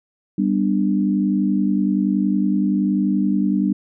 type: chord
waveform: sine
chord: G major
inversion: none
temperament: equal with one note detuned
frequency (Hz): 196 / 246.9 / 297.2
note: G3 / B3 / D4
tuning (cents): 0 / 0 / +21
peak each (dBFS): -18 / -23 / -21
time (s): 0.38-3.73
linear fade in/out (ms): 5
effects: none